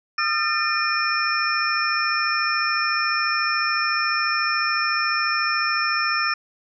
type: tone cluster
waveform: sine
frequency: 1229 / 1363 / 1797 / 2425 / 5350 Hz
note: D#6 / F6 / A6 / D#7 / E8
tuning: -22 / -43 / +36 / -45 / +25 cents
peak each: -26 dBFS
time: 0.18-6.34 s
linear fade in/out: 5 ms
effects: none